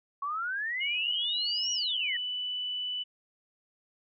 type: exponential two-way sweep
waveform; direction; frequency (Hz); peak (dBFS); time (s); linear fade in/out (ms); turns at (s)
sine; up then down; 1098 to 5830 to 1827; -30; 0.22-2.17; 5; 1.72
type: tone with pitch glide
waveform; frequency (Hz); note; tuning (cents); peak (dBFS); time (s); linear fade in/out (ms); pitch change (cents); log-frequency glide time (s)
sine; 2916 to 2981; F#7 to F#7; -26 to +12; -31; 0.8-3.04; 20; +38; 1.66-1.92
effects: none